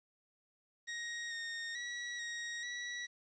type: tone with pitch steps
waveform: sawtooth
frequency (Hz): 1878 / 1847 / 1929 / 1882 / 1938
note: A#6 / A#6 / B6 / A#6 / B6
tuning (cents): +12 / -16 / -41 / +16 / -33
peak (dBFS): -36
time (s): 0.87-3.07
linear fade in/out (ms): 20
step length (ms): 440
effects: resampled to 16000 Hz + 11-bit